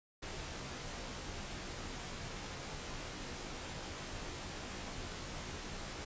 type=noise with comb filter; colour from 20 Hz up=pink; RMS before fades=-44 dBFS; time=0.22-6.05 s; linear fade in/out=10 ms; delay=18 ms; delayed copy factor=-0.6; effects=resampled to 16000 Hz